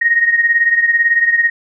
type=beating tone pair; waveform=sine; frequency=1864.7 / 1882.7 Hz; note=A#6 / A#6; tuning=0 / +17 cents; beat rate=18 Hz; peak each=-11 / -16 dBFS; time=0.01-1.5 s; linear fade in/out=10 ms; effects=none